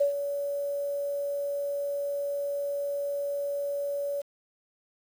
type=tone with ADSR envelope; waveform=sine; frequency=568 Hz; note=C#5; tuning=42 cents sharp; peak=-19 dBFS; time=0-4.22 s; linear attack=10 ms; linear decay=110 ms; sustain=-9 dB; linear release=15 ms; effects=8-bit